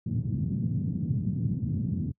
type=band-pass noise; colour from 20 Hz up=pink; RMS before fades=-29 dBFS; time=0.06-2.12 s; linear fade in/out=10 ms; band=110 to 200 Hz; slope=24 dB/octave; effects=noise-tail reverb RT60 0.1 s tail -25 dB re dry